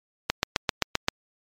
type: click train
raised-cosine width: 0.2 ms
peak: -3 dBFS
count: 7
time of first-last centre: 0.3-1.084 s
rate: 7.65 Hz
effects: MP3 64 kbps